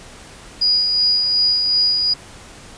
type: tone with tremolo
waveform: sine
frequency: 4902 Hz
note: D#8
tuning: 27 cents flat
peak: -12 dBFS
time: 0.61-2.14 s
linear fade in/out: 10 ms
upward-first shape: sine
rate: 2.7 Hz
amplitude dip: 35%
effects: pink hiss -40 dBFS RMS until 2.77 s + resampled to 22050 Hz